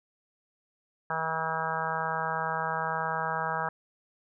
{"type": "harmonic tone", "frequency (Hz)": 161, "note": "E3", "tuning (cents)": -41, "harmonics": [1, 3, 4, 5, 6, 7, 8, 9, 10], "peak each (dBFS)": [-40, -40, -38, -35, -34, -39, -35, -40, -36], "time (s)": [1.1, 3.69], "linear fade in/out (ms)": 2, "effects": []}